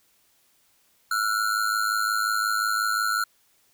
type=ring-modulated tone; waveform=square; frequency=1396.9 Hz; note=F6; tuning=in tune; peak=-20 dBFS; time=1.11-3.24 s; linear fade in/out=5 ms; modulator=52.8 Hz; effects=white hiss -64 dBFS RMS until 3.73 s

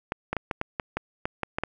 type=clicks; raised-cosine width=0.5 ms; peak=-12 dBFS; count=11; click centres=0.121 / 0.33 / 0.367 / 0.512 / 0.614 / 0.798 / 0.97 / 1.255 / 1.433 / 1.585 / 1.636 s; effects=none

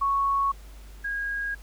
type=tone pair in turn; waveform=sine; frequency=1108 / 1636 Hz; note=C#6 / G#6; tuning=-1 / -26 cents; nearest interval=perfect fifth; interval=675 cents; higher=second; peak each=-21 / -27 dBFS; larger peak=first; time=0.01-0.52 / 1.04-1.55 s; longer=neither; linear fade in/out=10 ms; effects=added 50 Hz sine -42 dBFS peak until 1.62 s + pink hiss -54 dBFS RMS until 1.62 s

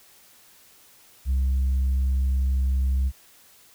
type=tone with tanh clipping; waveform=sine; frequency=66 Hz; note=C2; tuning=16 cents sharp; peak=-20 dBFS; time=1.25-3.12 s; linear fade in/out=50 ms; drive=1 dB; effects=white hiss -54 dBFS RMS until 3.74 s

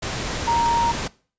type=tone in noise; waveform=sine; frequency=934 Hz; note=A#5; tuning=3 cents sharp; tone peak=-17 dBFS; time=0.47-0.92 s; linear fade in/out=10 ms; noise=pink; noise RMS=-27 dBFS; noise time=0.02-1.08 s; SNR=+7 dB; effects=noise-tail reverb RT60 0.4 s tail -21 dB re dry + resampled to 16000 Hz

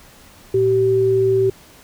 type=tone pair together; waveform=sine; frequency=114.4 / 384.8 Hz; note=A#2 / G4; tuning=-32 / -32 cents; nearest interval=octave + major sixth; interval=2100 cents; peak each=-23 / -13 dBFS; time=0.54-1.5 s; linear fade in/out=5 ms; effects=pink hiss -46 dBFS RMS until 1.83 s

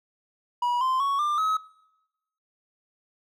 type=tone with pitch steps; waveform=triangle; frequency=969 / 1038.5 / 1113.1 / 1193 / 1278.6 Hz; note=B5 / C6 / C#6 / D6 / D#6; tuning=-33 / -13 / +7 / +27 / +47 cents; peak=-20 dBFS; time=0.62-1.57 s; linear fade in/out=5 ms; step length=190 ms; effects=noise-tail reverb RT60 0.9 s tail -22 dB re dry

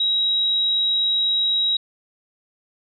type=tone; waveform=sine; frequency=3837 Hz; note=A#7; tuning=49 cents sharp; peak=-17 dBFS; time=0-1.77 s; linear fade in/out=5 ms; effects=none

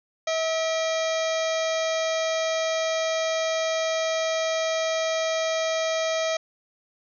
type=harmonic tone with a mistuned harmonic; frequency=645 Hz; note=E5; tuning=38 cents flat; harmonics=1 / 2 / 3 / 4 / 5 / 6 / 7 / 8 / 9 / 10; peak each=-24 / -34 / -35 / -35 / -36 / -37 / -42 / -40 / -41 / -38 dBFS; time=0.27-6.37 s; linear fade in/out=5 ms; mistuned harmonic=4; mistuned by=-140 cents; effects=none

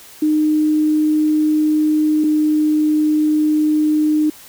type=tone pair in turn; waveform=sine; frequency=306.4 / 305.2 Hz; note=D#4 / D#4; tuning=-27 / -33 cents; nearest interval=unison; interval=6 cents; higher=first; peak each=-12 dBFS; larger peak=neither; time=0.22-2.24 / 2.24-4.3 s; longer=second; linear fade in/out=5 ms; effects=white hiss -41 dBFS RMS until 4.48 s

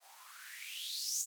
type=noise with band-pass filter sweep; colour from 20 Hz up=violet; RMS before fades=-42 dBFS; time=0-1.26 s; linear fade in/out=50 ms; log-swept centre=680 to 7400 Hz; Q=6.5; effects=none

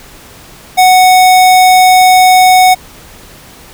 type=tone; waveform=square; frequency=740 Hz; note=F#5; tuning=in tune; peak=-3 dBFS; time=0.77-2.75 s; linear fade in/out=20 ms; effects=pink hiss -35 dBFS RMS until 3.73 s

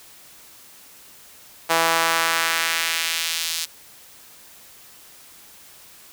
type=tone with high-pass filter sweep; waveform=sawtooth; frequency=164.81 Hz; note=E3; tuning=in tune; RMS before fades=-22 dBFS; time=1.69-3.66 s; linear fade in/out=20 ms; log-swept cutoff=750 to 4300 Hz; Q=1.1; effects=white hiss -47 dBFS RMS until 6.12 s

